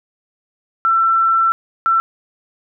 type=tone bursts at uneven times; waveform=sine; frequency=1342 Hz; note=E6; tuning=31 cents sharp; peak=-11 dBFS; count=2; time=0.85-1.52 / 1.86-2 s; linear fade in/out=0 ms; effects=none